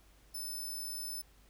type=tone; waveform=5% pulse; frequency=5274 Hz; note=E8; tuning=in tune; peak=-33 dBFS; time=0.34-1.22 s; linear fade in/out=10 ms; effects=added 50 Hz sine -62 dBFS peak until 1.49 s + pink hiss -66 dBFS RMS until 1.49 s